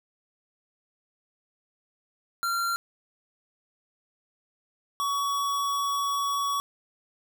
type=tone pair in turn; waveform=square; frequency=1377 / 1126.3 Hz; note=F6 / C#6; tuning=-25 / +27 cents; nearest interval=minor third; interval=348 cents; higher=first; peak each=-26 dBFS; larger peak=neither; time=2.43-2.76 / 5-6.6 s; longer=second; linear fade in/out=0 ms; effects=none